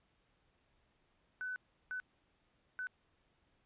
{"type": "tone bursts at uneven times", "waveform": "sine", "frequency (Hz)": 1503, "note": "F#6", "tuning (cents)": 27, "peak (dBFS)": -38, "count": 3, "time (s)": [[1.41, 1.56], [1.91, 2], [2.79, 2.87]], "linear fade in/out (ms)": 0, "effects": ["pink hiss -75 dBFS RMS until 3.65 s", "resampled to 8000 Hz"]}